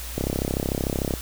click train, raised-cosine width 2 ms, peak -11 dBFS, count 33, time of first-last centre 0.18-1.138 s, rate 33.4 Hz, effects added 60 Hz sine -34 dBFS peak until 1.21 s + white hiss -37 dBFS RMS until 1.21 s

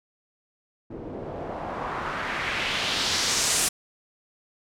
white noise with low-pass filter sweep, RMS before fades -28 dBFS, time 0.9-3.69 s, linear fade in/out 10 ms, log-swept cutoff 330 to 9500 Hz, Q 1.6, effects none

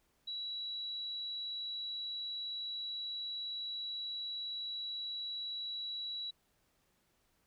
sine tone, 3913 Hz, B7, 17 cents flat, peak -38 dBFS, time 0.27-6.31 s, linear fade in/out 10 ms, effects pink hiss -75 dBFS RMS until 7.46 s

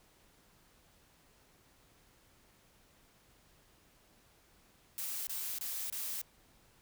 blue noise bursts, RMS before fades -39 dBFS, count 4, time 4.98-6.215 s, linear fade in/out 0 ms, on 290 ms, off 25 ms, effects pink hiss -66 dBFS RMS until 6.81 s

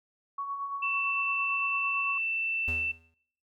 sine tone with tremolo, 1117 Hz, C#6, 13 cents sharp, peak -30 dBFS, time 0.38-2.18 s, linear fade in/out 5 ms, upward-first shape sine, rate 8.9 Hz, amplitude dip 45%
sine tone, 2669 Hz, E7, 21 cents sharp, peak -28 dBFS, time 0.82-2.92 s, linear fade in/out 10 ms
square tone with exponential decay, 82 Hz, E2, 9 cents flat, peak -33 dBFS, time 2.68-3.14 s, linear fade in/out 0 ms, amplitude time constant 100 ms
effects noise-tail reverb RT60 0.7 s tail -23 dB re dry

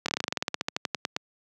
slowing click train, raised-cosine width 0.2 ms, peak -9 dBFS, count 20, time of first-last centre 0.06-1.164 s, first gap 24 ms, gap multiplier 1.09, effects high-pass 150 Hz 12 dB/octave

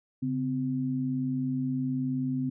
sine tone pair together, 138.59 / 257.5 Hz, C#3 / C4, 0 / -28 cents, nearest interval major seventh, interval 1072 cents, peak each -32 / -28 dBFS, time 0.22-2.5 s, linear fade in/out 10 ms, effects none

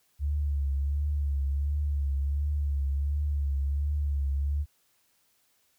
sine tone with vibrato, 71.2 Hz, C#2, 47 cents sharp, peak -25 dBFS, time 0.19-4.66 s, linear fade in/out 50 ms, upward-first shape triangle, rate 1.4 Hz, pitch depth 64 cents each way, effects white hiss -69 dBFS RMS until 5.78 s

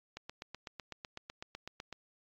click train, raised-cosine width 0.2 ms, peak -25 dBFS, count 15, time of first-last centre 0.17-1.927 s, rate 7.97 Hz, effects low-pass 6000 Hz 12 dB/octave + AAC 32 kbps

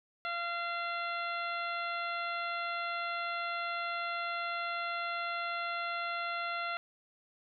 harmonic tone with a mistuned harmonic, 688 Hz, F5, 26 cents flat, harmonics 1 / 2 / 3 / 4 / 5 / 6, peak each -40 / -36 / -41 / -44 / -47 / -49 dBFS, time 0.25-6.77 s, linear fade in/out 0 ms, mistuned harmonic 4, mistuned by -16 cents, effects none

